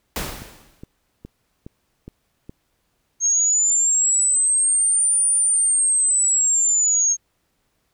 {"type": "noise with exponential decay", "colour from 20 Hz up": "pink", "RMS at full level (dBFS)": -24, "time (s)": [0.16, 0.85], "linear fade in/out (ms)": 1, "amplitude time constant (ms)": 150}
{"type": "click train", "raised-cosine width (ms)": 3, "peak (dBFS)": -23, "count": 6, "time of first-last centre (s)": [0.42, 2.495], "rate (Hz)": 2.41}
{"type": "linear two-way sweep", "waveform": "sine", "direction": "up then down", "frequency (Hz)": [6440, 9400, 6440], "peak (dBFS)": -15, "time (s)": [3.2, 7.17], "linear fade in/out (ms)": 50, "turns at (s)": 5.26}
{"effects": ["pink hiss -69 dBFS RMS until 7.93 s"]}